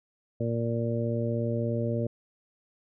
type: harmonic tone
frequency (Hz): 116.54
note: A#2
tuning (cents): 0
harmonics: 1 / 2 / 3 / 4 / 5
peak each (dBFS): -29 / -32 / -36 / -34 / -34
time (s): 0.4-2.07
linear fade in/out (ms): 5
effects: none